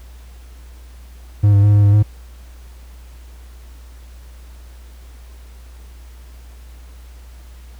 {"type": "tone with pitch steps", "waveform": "triangle", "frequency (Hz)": [102.9, 100.5, 103.4, 102.8, 101.5, 104.9], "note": ["G#2", "G2", "G#2", "G#2", "G#2", "G#2"], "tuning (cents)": [-16, 44, -7, -17, -39, 18], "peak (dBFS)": -6, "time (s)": [1.43, 2.03], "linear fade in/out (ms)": 10, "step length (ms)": 100, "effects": ["added 60 Hz sine -36 dBFS peak until 7.79 s", "pink hiss -50 dBFS RMS until 7.79 s"]}